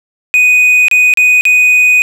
triangle tone with dropouts, 2489 Hz, D#7, in tune, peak -3 dBFS, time 0.34-2.02 s, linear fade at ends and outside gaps 0 ms, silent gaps 0.883-0.913 / 1.138-1.173 / 1.41-1.453 s, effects none

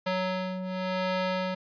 sawtooth ring-modulated tone, 371.1 Hz, F#4, 5 cents sharp, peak -21 dBFS, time 0.06-1.55 s, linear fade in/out 10 ms, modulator 186 Hz, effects resampled to 11025 Hz

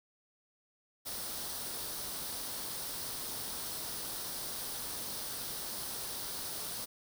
white noise with comb filter, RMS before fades -40 dBFS, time 1.05-6.86 s, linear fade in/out 20 ms, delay 0.21 ms, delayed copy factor +0.5, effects none

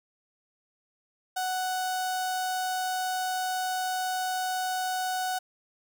sawtooth tone with notch filter, 742 Hz, F#5, 5 cents sharp, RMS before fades -30 dBFS, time 1.36-5.39 s, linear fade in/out 10 ms, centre 2300 Hz, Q 1.8, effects none

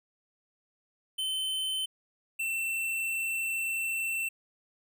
square tone pair in turn, 3068 / 2687 Hz, G7 / E7, -38 / +33 cents, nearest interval major second, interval 229 cents, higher first, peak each -30 / -30 dBFS, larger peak neither, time 1.18-1.86 / 2.39-4.29 s, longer second, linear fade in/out 10 ms, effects none

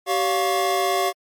square tone cluster, 384.9 / 569 / 704 / 1099 Hz, G4 / C#5 / F5 / C#6, -32 / +45 / +14 / -15 cents, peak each -25 / -29 / -23 / -27 dBFS, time 0.06-1.13 s, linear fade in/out 50 ms, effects MP3 64 kbps

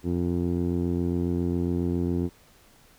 15% pulse tone with low-pass filter, 87.31 Hz, F2, in tune, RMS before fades -26 dBFS, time 0.03-2.3 s, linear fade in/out 50 ms, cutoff 370 Hz, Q 1.6, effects pink hiss -57 dBFS RMS until 2.98 s

